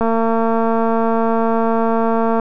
click train, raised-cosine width 1 ms, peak -5 dBFS, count 543, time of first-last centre 0.01-2.398 s, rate 227 Hz, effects none

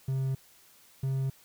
triangle tone pair in turn, 133.2 / 133.92 Hz, C3 / C3, +31 / +41 cents, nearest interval unison, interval 10 cents, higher second, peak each -25 dBFS, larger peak neither, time 0.08-0.35 / 1.03-1.3 s, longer neither, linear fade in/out 5 ms, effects white hiss -59 dBFS RMS until 1.44 s

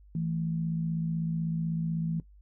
sine tone pair together, 163.96 / 220 Hz, E3 / A3, -9 / 0 cents, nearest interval perfect fourth, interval 509 cents, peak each -28 / -37 dBFS, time 0.15-2.2 s, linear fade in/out 2 ms, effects noise-tail reverb RT60 0.1 s tail -18 dB re dry + added 50 Hz sine -52 dBFS peak until 2.41 s

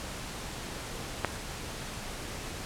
click, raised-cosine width 0.5 ms, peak -10 dBFS, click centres 1.247 s, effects pink hiss -39 dBFS RMS until 2.65 s + low-pass 10000 Hz 12 dB/octave

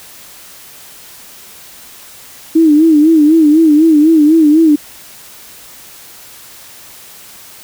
sine tone with vibrato, 311.1 Hz, D#4, in tune, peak -4 dBFS, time 2.55-4.76 s, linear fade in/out 10 ms, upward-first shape sine, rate 4 Hz, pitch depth 100 cents each way, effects white hiss -36 dBFS RMS until 7.63 s

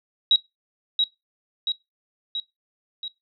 sine tone with echo, 3843 Hz, B7, 48 cents flat, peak -13 dBFS, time 0.31-0.36 s, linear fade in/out 2 ms, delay 680 ms, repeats 4, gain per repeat -4 dB, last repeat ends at 3.08 s, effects noise-tail reverb RT60 0.2 s tail -21 dB re dry

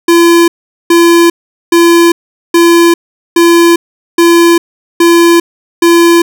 square tone bursts, 339.8 Hz, F4, 47 cents flat, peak -3 dBFS, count 8, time 0.08-6.22 s, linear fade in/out 5 ms, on 400 ms, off 420 ms, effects none

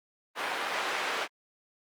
white band-pass noise, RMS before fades -32 dBFS, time 0.35-1.28 s, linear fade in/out 50 ms, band 490 to 2100 Hz, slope 12 dB/octave, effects Opus 32 kbps

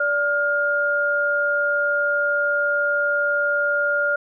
sine tone pair together, 581 / 1413.3 Hz, D5 / F6, -19 / +20 cents, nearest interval octave + minor third, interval 1539 cents, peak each -23 / -19 dBFS, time 0-4.16 s, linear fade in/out 5 ms, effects none

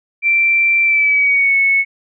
sine tone with pitch glide, 2349 to 2204 Hz, D7 to C#7, 0 to -11 cents, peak -10 dBFS, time 0.22-1.85 s, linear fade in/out 50 ms, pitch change -111 cents, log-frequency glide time 0.83-1.56 s, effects none

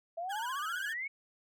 sine exponential sweep, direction up, 653 to 2255 Hz, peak -35 dBFS, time 0.17-1.08 s, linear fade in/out 10 ms
30% pulse tone with vibrato, 1556 Hz, G6, 13 cents flat, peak -37 dBFS, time 0.29-0.94 s, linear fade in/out 20 ms, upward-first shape sine, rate 15 Hz, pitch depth 130 cents each way
effects none

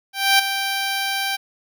10% pulse tone with ADSR envelope, 784 Hz, G5, in tune, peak -3 dBFS, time 0.13-1.37 s, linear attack 260 ms, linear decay 10 ms, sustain -10 dB, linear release 19 ms, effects none

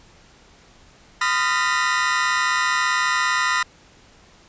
40% pulse tone cluster, 1016 / 1239 / 1388 / 1819 / 1954 Hz, B5 / D#6 / F6 / A#6 / B6, +49 / -8 / -11 / -43 / -19 cents, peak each -24 dBFS, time 1.21-3.63 s, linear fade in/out 5 ms, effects pink hiss -51 dBFS RMS until 4.48 s + resampled to 16000 Hz

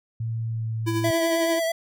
sine tone with pitch glide, 113.6 to 111.91 Hz, A#2 to A2, -44 to +30 cents, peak -25 dBFS, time 0.2-1.11 s, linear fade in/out 5 ms, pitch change -26 cents, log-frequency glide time 0.47-0.65 s
square tone with tremolo, 333 Hz, E4, 18 cents sharp, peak -23 dBFS, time 0.86-1.6 s, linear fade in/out 20 ms, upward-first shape sine, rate 11 Hz, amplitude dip 45%
square tone with vibrato, 659.3 Hz, E5, in tune, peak -23 dBFS, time 1.04-1.72 s, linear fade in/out 5 ms, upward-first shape sine, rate 9.4 Hz, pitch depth 25 cents each way
effects none

